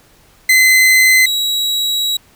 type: tone pair in turn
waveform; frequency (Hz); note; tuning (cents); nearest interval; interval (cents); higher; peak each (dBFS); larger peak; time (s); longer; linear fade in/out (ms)
40% pulse; 2047 / 3875; C7 / B7; -38 / -34; major seventh; 1104; second; -6 / -13; first; 0.49-1.26 / 1.26-2.17; second; 5
effects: pink hiss -49 dBFS RMS until 2.35 s